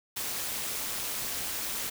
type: noise with amplitude modulation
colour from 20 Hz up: white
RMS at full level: -31 dBFS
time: 0.16-1.9 s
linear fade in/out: 10 ms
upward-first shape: sine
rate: 215 Hz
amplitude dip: 65%
effects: none